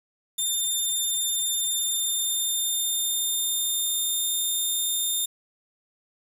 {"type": "tone with pitch glide", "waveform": "10% pulse", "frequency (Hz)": [3604, 3629], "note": ["A7", "A#7"], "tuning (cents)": [41, -47], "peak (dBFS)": -17, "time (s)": [0.38, 5.26], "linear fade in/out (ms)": 10, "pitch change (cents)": 12, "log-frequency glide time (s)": [1.71, 4.28], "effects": ["8-bit"]}